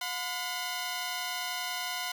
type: tone pair together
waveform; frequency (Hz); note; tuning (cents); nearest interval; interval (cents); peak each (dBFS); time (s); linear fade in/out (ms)
10% pulse; 720 / 1014.1; F#5 / B5; -47 / +46; tritone; 593; -27 / -27; 0.01-2.12; 5
effects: none